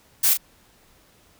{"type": "noise with echo", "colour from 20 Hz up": "blue", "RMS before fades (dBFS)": -18, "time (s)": [0.23, 0.34], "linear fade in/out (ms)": 10, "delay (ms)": 35, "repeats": 1, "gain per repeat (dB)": -7, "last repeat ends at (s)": 0.375, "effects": ["pink hiss -57 dBFS RMS until 1.39 s"]}